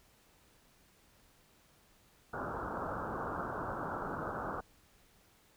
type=low-pass noise; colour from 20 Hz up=white; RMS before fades=-39 dBFS; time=2.33-4.61 s; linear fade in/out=10 ms; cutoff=1500 Hz; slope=96 dB/octave; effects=pink hiss -66 dBFS RMS until 5.56 s